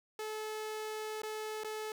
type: tone with dropouts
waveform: sawtooth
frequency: 431.9 Hz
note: A4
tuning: 32 cents flat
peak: -34 dBFS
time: 0.19-1.92 s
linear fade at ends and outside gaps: 2 ms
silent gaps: 1.219-1.233 / 1.636-1.645 s
effects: none